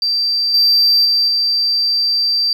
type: tone with level steps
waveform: sine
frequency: 4686 Hz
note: D8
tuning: 5 cents flat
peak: -13 / -7 / -10 / -12 dBFS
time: 0.02-2.53 s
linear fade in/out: 2 ms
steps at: 0.54 / 1.05 / 1.28 s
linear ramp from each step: 2 ms
effects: tanh soft clip ceiling -7 dBFS + 8-bit